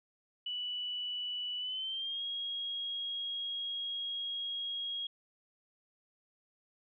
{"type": "tone with pitch glide", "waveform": "sine", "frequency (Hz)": [2960, 3284], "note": ["F#7", "G#7"], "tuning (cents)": [0, -20], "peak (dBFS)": -35, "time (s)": [0.46, 5.07], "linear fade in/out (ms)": 5, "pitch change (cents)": 180, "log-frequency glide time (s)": [1.58, 2.23], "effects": []}